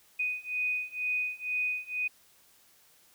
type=beating tone pair; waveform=sine; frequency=2489 / 2491.1 Hz; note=D#7 / D#7; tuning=0 / +1 cents; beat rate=2.1 Hz; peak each=-33 / -32 dBFS; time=0.19-2.08 s; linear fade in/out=10 ms; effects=white hiss -62 dBFS RMS until 3.14 s